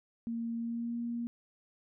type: tone with pitch glide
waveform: sine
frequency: 231.3 to 235.9 Hz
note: A#3 to A#3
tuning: -13 to +21 cents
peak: -33 dBFS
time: 0.27-1.27 s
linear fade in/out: 0 ms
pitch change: +34 cents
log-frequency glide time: 0.56-0.98 s
effects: none